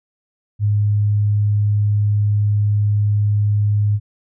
sine tone, 103.83 Hz, G#2, in tune, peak -13 dBFS, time 0.59-4 s, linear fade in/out 50 ms, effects none

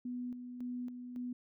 sine tone with tremolo, 246.9 Hz, B3, in tune, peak -37 dBFS, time 0.05-1.33 s, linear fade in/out 5 ms, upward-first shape square, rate 1.8 Hz, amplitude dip 50%, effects none

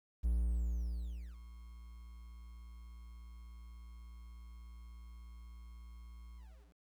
triangle tone with ADSR envelope, 58.27 Hz, A#1, in tune, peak -27 dBFS, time 0.23-6.77 s, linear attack 23 ms, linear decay 1100 ms, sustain -20 dB, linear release 390 ms, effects 11-bit

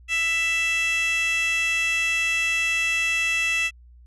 15% pulse tone with high-pass filter, 662 Hz, E5, 7 cents sharp, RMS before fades -23 dBFS, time 0.08-3.71 s, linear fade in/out 50 ms, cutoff 2500 Hz, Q 4.5, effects added 60 Hz sine -46 dBFS peak until 4.06 s + resampled to 24000 Hz

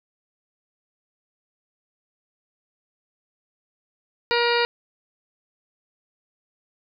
harmonic tone, 474.8 Hz, A#4, 32 cents sharp, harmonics 1 / 2 / 3 / 4 / 5 / 6 / 8 / 9 / 10, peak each -22 / -25 / -27 / -28 / -29 / -30 / -31 / -32 / -32 dBFS, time 4.31-4.65 s, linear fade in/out 0 ms, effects none

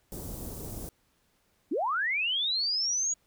pink band-stop noise, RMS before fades -39 dBFS, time 0.12-0.89 s, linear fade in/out 0 ms, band 520 to 8900 Hz, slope 12 dB/octave
sine linear sweep, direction up, 238.6 to 6800 Hz, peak -26 dBFS, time 1.71-3.14 s, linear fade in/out 10 ms
effects pink hiss -70 dBFS RMS until 3.26 s

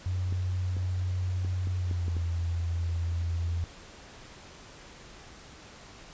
sine tone with pitch glide, 91.5 to 84.88 Hz, F#2 to F2, -19 to -49 cents, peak -27 dBFS, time 0.06-3.64 s, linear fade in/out 0 ms, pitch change -130 cents, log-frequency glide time 1.77-2.15 s
clicks, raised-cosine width 3 ms, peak -27 dBFS, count 7, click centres 0.325 / 0.767 / 1.448 / 1.672 / 1.912 / 2.082 / 2.167 s
effects pink hiss -49 dBFS RMS until 6.13 s + resampled to 16000 Hz

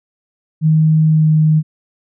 sine tone with pitch glide, 157 to 155.56 Hz, D#3 to D#3, +16 to 0 cents, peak -8 dBFS, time 0.61-1.63 s, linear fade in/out 50 ms, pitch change -16 cents, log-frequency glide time 1.07-1.3 s, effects none

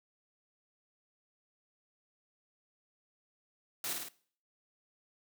white noise with echo, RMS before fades -37 dBFS, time 3.84-3.93 s, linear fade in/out 2 ms, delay 52 ms, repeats 3, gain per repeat -3 dB, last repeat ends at 4.086 s, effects noise-tail reverb RT60 0.5 s tail -20 dB re dry + high-pass 150 Hz 12 dB/octave

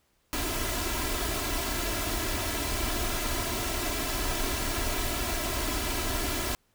pink noise with comb filter, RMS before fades -30 dBFS, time 0.33-6.55 s, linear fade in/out 0 ms, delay 3 ms, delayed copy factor +0.75, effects pink hiss -70 dBFS RMS until 6.74 s

